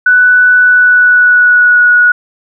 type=tone with pitch glide; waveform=sine; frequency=1488 to 1459.9 Hz; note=F#6 to F#6; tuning=+9 to -24 cents; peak=-3 dBFS; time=0.06-2.12 s; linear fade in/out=5 ms; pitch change=-33 cents; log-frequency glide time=0.56-1.92 s; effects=none